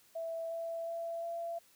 sine tone with pitch steps, 659.3 / 665 / 670.8 / 676.7 Hz, E5 / E5 / E5 / E5, 0 / +15 / +30 / +45 cents, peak -36 dBFS, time 0.15-1.59 s, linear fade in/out 10 ms, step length 360 ms, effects white hiss -65 dBFS RMS until 1.75 s

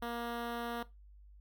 10% pulse tone with notch filter, 236 Hz, A#3, 22 cents sharp, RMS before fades -39 dBFS, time 0.02-0.83 s, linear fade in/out 5 ms, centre 7000 Hz, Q 0.63, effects noise-tail reverb RT60 0.2 s tail -17 dB re dry + added 50 Hz sine -54 dBFS peak until 1.4 s

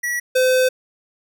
square tone pair in turn, 1934 / 512.3 Hz, B6 / C5, -37 / -37 cents, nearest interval octave + major seventh, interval 2300 cents, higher first, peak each -21 / -14 dBFS, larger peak second, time 0.03-0.2 / 0.35-0.69 s, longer second, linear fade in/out 10 ms, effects none

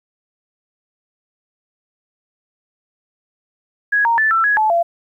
sine tone with pitch steps, 1664 / 928 / 1754 / 1336 / 1672 / 865 / 682 Hz, G#6 / A#5 / A6 / E6 / G#6 / A5 / F5, +3 / -8 / -6 / +23 / +11 / -30 / -41 cents, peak -12 dBFS, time 3.92-4.83 s, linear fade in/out 10 ms, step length 130 ms, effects 9-bit

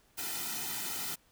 white noise with comb filter, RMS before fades -37 dBFS, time 0.17-1.16 s, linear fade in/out 20 ms, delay 1.8 ms, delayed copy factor -0.9, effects pink hiss -67 dBFS RMS until 1.31 s

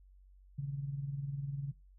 sine tone with tremolo, 139.8 Hz, C#3, 15 cents sharp, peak -32 dBFS, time 0.58-1.72 s, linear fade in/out 10 ms, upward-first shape triangle, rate 20 Hz, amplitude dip 65%, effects noise-tail reverb RT60 0.2 s tail -17 dB re dry + added 47 Hz sine -57 dBFS peak until 1.98 s

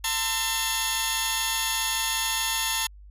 10% pulse tone cluster, 899 / 1032 / 1335 / 3360 Hz, A5 / C6 / E6 / G#7, +37 / -24 / +22 / +19 cents, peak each -20 / -24 / -29 / -20 dBFS, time 0.04-2.87 s, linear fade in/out 5 ms, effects added 50 Hz sine -44 dBFS peak until 3.1 s + resampled to 32000 Hz

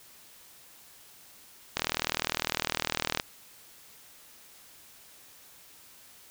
click train, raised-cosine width 0.2 ms, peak -9 dBFS, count 58, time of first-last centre 1.77-3.199 s, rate 39.9 Hz, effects white hiss -54 dBFS RMS until 6.3 s

